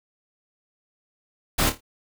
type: noise with echo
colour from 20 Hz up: pink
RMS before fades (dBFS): -21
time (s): 1.58-1.7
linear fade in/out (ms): 10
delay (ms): 27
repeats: 4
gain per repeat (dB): -9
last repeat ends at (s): 1.808
effects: none